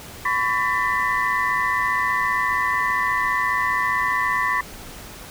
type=tone cluster; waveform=sine; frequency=1012 / 1127 / 1788 / 1990 Hz; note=B5 / C#6 / A6 / B6; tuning=+42 / +28 / +27 / +13 cents; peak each=-24 dBFS; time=0.25-4.61 s; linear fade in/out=5 ms; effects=tanh soft clip ceiling -8 dBFS + pink hiss -39 dBFS RMS until 5.3 s